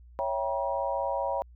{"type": "chord", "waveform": "sine", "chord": "C# diminished seventh", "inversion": "none", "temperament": "equal with one note detuned", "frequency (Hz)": [554.4, 659.3, 784, 956.3], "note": ["C#5", "E5", "G5", "Bb5"], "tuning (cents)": [0, 0, 0, 44], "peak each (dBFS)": [-31, -34, -34, -32], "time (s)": [0.19, 1.42], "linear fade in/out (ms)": 0, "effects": ["added 60 Hz sine -49 dBFS peak until 1.55 s"]}